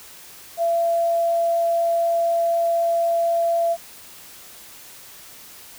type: tone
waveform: sine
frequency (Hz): 676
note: E5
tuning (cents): +43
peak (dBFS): -17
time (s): 0.57-3.77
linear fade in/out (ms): 50
effects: white hiss -43 dBFS RMS until 5.78 s